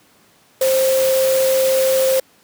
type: tone in noise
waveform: sine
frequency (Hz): 527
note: C5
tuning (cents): +12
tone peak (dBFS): -13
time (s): 0.61-2.2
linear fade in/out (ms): 5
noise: white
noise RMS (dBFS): -24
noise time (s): 0.61-2.2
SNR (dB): +8
effects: pink hiss -53 dBFS RMS until 2.43 s + high-pass 150 Hz 12 dB/octave